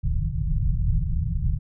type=low-pass noise; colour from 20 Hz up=pink; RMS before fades=-23 dBFS; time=0.03-1.59 s; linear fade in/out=20 ms; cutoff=170 Hz; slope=96 dB/octave; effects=none